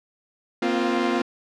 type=chord; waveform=sawtooth; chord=Bb suspended second; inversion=none; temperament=equal with one note detuned; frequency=236.2 / 261.6 / 349.2 Hz; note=Bb3 / C4 / F4; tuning=+23 / 0 / 0 cents; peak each=-22 / -22 / -20 dBFS; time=0.62-1.22 s; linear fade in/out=5 ms; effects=low-pass 4000 Hz 12 dB/octave